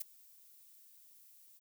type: noise with ADSR envelope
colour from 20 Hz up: violet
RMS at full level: -37 dBFS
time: 0-1.6 s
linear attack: 11 ms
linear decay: 13 ms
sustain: -24 dB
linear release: 31 ms
effects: none